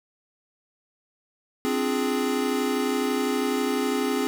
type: chord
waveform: square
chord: D half-diminished seventh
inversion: third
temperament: equal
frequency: 261.6 / 293.7 / 349.2 / 415.3 Hz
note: C4 / D4 / F4 / Ab4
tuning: 0 / 0 / 0 / 0 cents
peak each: -27 / -32 / -33 / -28 dBFS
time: 1.65-4.27 s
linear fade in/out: 0 ms
effects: none